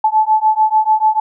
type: beating tone pair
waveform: sine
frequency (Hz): 864 / 870.8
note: A5 / A5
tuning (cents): -32 / -18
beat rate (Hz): 6.8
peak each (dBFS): -13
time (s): 0.04-1.2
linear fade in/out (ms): 5
effects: none